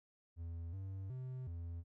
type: tone with pitch steps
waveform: triangle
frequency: 83.9 / 96.1 / 128.5 / 84.8 Hz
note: E2 / G2 / C3 / E2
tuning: +31 / -34 / -31 / +50 cents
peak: -40 dBFS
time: 0.36-1.84 s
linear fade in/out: 50 ms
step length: 370 ms
effects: none